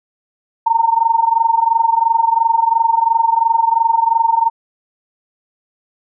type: tone with amplitude modulation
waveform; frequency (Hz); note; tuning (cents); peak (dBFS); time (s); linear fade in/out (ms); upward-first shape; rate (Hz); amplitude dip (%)
sine; 914; A#5; -34; -7; 0.66-4.5; 10; sine; 22.9; 85
effects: none